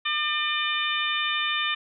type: harmonic tone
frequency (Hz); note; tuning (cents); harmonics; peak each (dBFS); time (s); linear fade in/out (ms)
601; D5; +40; 2 / 3 / 4 / 5 / 6; -30 / -30 / -30 / -30 / -30; 0.05-1.75; 10
effects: none